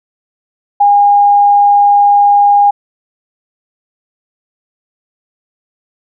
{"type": "tone", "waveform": "sine", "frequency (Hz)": 814, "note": "G#5", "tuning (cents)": -35, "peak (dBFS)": -4, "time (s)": [0.8, 2.71], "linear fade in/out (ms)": 10, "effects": []}